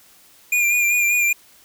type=tone with vibrato; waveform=square; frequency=2410 Hz; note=D7; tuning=44 cents sharp; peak=-16 dBFS; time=0.52-1.33 s; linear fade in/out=5 ms; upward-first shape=sine; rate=5.1 Hz; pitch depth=34 cents each way; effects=white hiss -51 dBFS RMS until 1.64 s